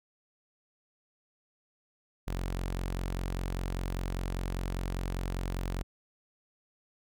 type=tone; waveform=sawtooth; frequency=45.03 Hz; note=F#1; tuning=46 cents flat; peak=-28 dBFS; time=2.27-5.83 s; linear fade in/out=10 ms; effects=none